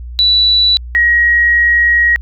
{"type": "tone pair in turn", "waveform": "sine", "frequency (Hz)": [3951, 1895], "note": ["B7", "A#6"], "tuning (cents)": [0, 28], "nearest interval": "octave + minor second", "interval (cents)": 1272, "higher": "first", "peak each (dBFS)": -7, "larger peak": "neither", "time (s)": [[0.19, 0.77], [0.95, 2.16]], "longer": "second", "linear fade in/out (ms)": 0, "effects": ["added 60 Hz sine -24 dBFS peak until 2.21 s"]}